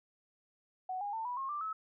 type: tone with pitch steps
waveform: sine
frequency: 744 / 816 / 895.1 / 981.7 / 1076.8 / 1181 / 1295.4 Hz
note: F#5 / G#5 / A5 / B5 / C6 / D6 / E6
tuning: +9 / -31 / +29 / -11 / +49 / +9 / -31 cents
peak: -35 dBFS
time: 0.89-1.73 s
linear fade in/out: 5 ms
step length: 120 ms
effects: none